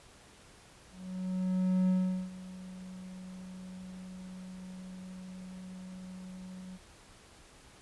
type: tone with ADSR envelope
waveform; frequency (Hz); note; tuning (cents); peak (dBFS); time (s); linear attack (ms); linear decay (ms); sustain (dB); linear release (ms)
triangle; 185; F#3; 0; -22; 0.91-6.78; 980; 410; -19; 26
effects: pink hiss -57 dBFS RMS until 7.81 s + resampled to 24000 Hz